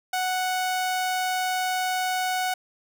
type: tone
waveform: sawtooth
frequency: 740 Hz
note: F#5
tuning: in tune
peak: -20 dBFS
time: 0.13-2.54 s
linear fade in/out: 5 ms
effects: none